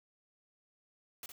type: noise with echo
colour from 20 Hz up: white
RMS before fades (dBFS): -45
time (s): 1.23-1.26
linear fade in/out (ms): 2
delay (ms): 60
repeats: 1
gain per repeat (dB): -6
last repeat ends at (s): 1.32
effects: none